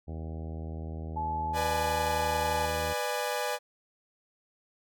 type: harmonic tone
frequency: 79.9 Hz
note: D#2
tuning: 47 cents sharp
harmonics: 1 / 2 / 3 / 4 / 5 / 6 / 7 / 8 / 9 / 10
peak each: -36 / -42 / -46 / -48 / -50 / -52 / -53 / -54 / -55 / -56 dBFS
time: 0.07-2.94 s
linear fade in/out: 20 ms
type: tone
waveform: sine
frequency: 862 Hz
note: A5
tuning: 36 cents flat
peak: -30 dBFS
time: 1.16-2.66 s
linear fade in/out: 10 ms
type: chord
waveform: sawtooth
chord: G# diminished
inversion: first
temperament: equal with one note detuned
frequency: 493.9 / 596.2 / 830.6 Hz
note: B4 / D5 / G#5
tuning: 0 / +26 / 0 cents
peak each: -30 dBFS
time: 1.53-3.59 s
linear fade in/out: 50 ms
effects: none